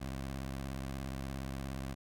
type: tone with vibrato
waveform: 15% pulse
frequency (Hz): 66.9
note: C2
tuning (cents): +39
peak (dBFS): -32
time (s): 0-1.95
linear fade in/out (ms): 20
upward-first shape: square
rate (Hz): 17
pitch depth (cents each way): 92
effects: none